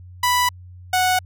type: tone pair in turn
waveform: sawtooth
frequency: 987.8 / 737.5 Hz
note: B5 / F#5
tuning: 0 / -6 cents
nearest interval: perfect fourth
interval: 506 cents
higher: first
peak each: -12 dBFS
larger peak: neither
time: 0.23-0.49 / 0.93-1.19 s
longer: neither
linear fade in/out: 5 ms
effects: added 90 Hz sine -38 dBFS peak until 1.25 s